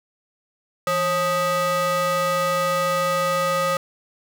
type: ring-modulated tone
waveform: square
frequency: 352.7 Hz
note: F4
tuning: 17 cents sharp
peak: -17 dBFS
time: 0.87-3.77 s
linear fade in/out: 2 ms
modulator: 893 Hz
effects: none